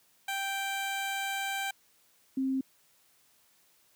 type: tone pair in turn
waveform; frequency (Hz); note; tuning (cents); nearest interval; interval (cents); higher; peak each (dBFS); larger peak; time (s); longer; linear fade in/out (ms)
15% pulse / sine; 784 / 265.3; G5 / C4; 0 / +24; octave + perfect fifth; 1876; first; -25 / -27; first; 0.28-1.71 / 2.37-2.61; first; 5
effects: white hiss -66 dBFS RMS until 3.95 s + high-pass 60 Hz 12 dB/octave